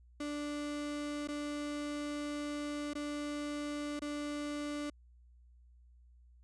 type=tone with dropouts; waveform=35% pulse; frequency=293.2 Hz; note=D4; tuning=3 cents flat; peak=-35 dBFS; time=0.2-4.9 s; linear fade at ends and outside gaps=5 ms; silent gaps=1.275-1.285 / 2.935-2.952 / 3.994-4.018 s; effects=added 60 Hz sine -58 dBFS peak until 6.43 s + resampled to 22050 Hz